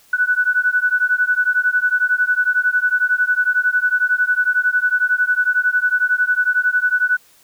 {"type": "beating tone pair", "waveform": "sine", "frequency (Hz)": [1480, 1491], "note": ["F#6", "F#6"], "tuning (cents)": [0, 13], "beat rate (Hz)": 11, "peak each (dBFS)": -17, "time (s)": [0.13, 7.17], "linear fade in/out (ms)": 5, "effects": ["white hiss -52 dBFS RMS until 7.43 s"]}